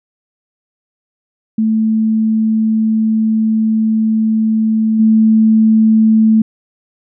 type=tone with level steps; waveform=sine; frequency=220 Hz; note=A3; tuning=in tune; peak=-10 / -6 dBFS; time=1.58-6.42 s; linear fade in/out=5 ms; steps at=4.99 s; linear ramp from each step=10 ms; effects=none